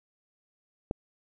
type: click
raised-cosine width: 2 ms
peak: -16 dBFS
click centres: 0.911 s
effects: none